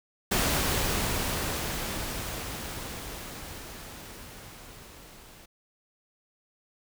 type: noise with level ramp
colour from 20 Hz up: pink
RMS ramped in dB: -25 to -51 dBFS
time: 0.31-5.46 s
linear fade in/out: 10 ms
effects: none